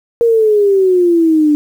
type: exponential sweep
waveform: sine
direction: down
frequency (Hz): 472.9 to 293.7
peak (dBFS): -7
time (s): 0.21-1.55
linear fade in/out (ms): 0
effects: 7-bit